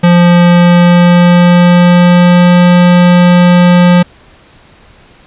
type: tone with pitch glide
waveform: square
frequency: 174.61 to 176.95 Hz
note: F3 to F3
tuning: 0 to +23 cents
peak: -3 dBFS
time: 0.03-4.03 s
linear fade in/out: 10 ms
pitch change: +23 cents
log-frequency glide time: 0.45-2.62 s
effects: pink hiss -41 dBFS RMS until 5.26 s + resampled to 8000 Hz